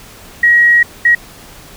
sine tone bursts at uneven times, 1900 Hz, A#6, 33 cents sharp, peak -5 dBFS, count 2, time 0.43-0.83 / 1.05-1.15 s, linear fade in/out 5 ms, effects pink hiss -37 dBFS RMS until 1.76 s

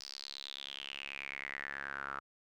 sawtooth tone with band-pass filter sweep, 69.3 Hz, C#2, in tune, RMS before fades -44 dBFS, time 0-2.2 s, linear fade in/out 10 ms, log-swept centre 5100 to 1300 Hz, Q 7, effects none

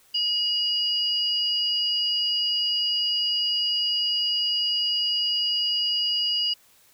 sine tone pair together, 2890 / 4860 Hz, F#7 / D#8, -41 / -42 cents, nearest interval major sixth, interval 899 cents, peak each -24 / -25 dBFS, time 0.14-6.54 s, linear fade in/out 10 ms, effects white hiss -58 dBFS RMS until 6.93 s

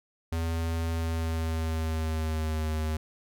square tone with pitch glide, 82.41 to 78.1 Hz, E2 to D#2, 0 to +7 cents, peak -28 dBFS, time 0.32-2.97 s, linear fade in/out 5 ms, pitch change -93 cents, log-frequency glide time 0.93-2.66 s, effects none

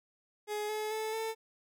30% pulse tone with pitch steps, 420 / 428.3 / 436.8 / 445.5 Hz, G#4 / A4 / A4 / A4, +19 / -47 / -13 / +22 cents, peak -31 dBFS, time 0.47-1.35 s, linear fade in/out 50 ms, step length 220 ms, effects none

